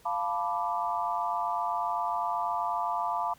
sine chord, B half-diminished seventh, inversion second, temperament equal, 698.5 / 880 / 987.8 / 1174.7 Hz, F5 / A5 / B5 / D6, 0 / 0 / 0 / 0 cents, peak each -33 / -33 / -32 / -34 dBFS, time 0.05-3.34 s, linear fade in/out 10 ms, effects pink hiss -59 dBFS RMS until 3.38 s

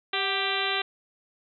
harmonic tone with a mistuned harmonic, 393 Hz, G4, 4 cents sharp, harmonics 1 / 2 / 3 / 4 / 5 / 6 / 7 / 8 / 9 / 10, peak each -34 / -34 / -34 / -34 / -34 / -34 / -34 / -34 / -34 / -34 dBFS, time 0.13-0.82 s, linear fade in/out 5 ms, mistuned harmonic 2, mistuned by -59 cents, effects none

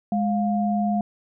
sine tone pair together, 207.7 / 704.5 Hz, G#3 / F5, 0 / +15 cents, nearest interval octave + major sixth, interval 2115 cents, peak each -21 / -25 dBFS, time 0.12-1.01 s, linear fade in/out 2 ms, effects none

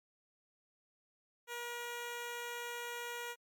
10% pulse tone, 477.8 Hz, A#4, 43 cents sharp, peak -32 dBFS, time 1.47-3.36 s, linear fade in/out 50 ms, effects MP3 96 kbps

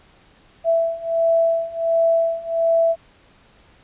sine beating tone pair, 662 / 663.4 Hz, E5 / E5, +7 / +11 cents, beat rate 1.4 Hz, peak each -20 / -18 dBFS, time 0.64-2.96 s, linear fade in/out 50 ms, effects pink hiss -53 dBFS RMS until 3.83 s + resampled to 8000 Hz

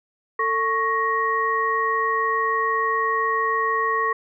sine tone cluster, 448.3 / 1106 / 1880 Hz, A4 / C#6 / A#6, +32 / -4 / +14 cents, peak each -27 / -21 / -25 dBFS, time 0.39-4.13 s, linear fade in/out 5 ms, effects none

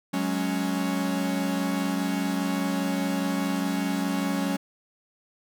45% pulse chord, F# suspended second, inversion none, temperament equal with one note detuned, 185 / 209.9 / 277.2 Hz, F#3 / G#3 / C#4, 0 / +19 / 0 cents, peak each -29 / -31 / -28 dBFS, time 0.13-4.57 s, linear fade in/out 10 ms, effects none

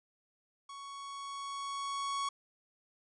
45% pulse tone with level ramp, 1113 Hz, C#6, 7 cents sharp, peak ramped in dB -45 to -32 dBFS, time 0.69-2.29 s, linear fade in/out 5 ms, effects resampled to 22050 Hz

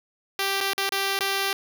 5% pulse tone with dropouts, 392 Hz, G4, in tune, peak -12 dBFS, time 0.39-1.53 s, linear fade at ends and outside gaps 1 ms, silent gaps 0.605-0.61 / 0.734-0.779 / 0.892-0.921 / 1.19-1.207 s, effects none

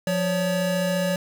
square tone pair together, 177.15 / 566 Hz, F3 / C#5, +25 / +36 cents, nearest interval octave + minor sixth, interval 2011 cents, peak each -25 dBFS, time 0.07-1.16 s, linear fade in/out 2 ms, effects none

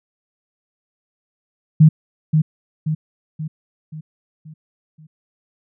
sine tone with echo, 155.56 Hz, D#3, in tune, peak -5 dBFS, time 1.8-1.89 s, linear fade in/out 10 ms, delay 530 ms, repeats 6, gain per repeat -6 dB, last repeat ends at 5.07 s, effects none

